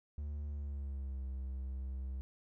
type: tone with pitch glide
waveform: triangle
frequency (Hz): 73.2 to 65.59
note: D2 to C2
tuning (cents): -5 to +5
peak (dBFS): -36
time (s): 0.18-2.21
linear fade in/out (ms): 0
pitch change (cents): -190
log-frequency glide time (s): 0.46-1.24
effects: none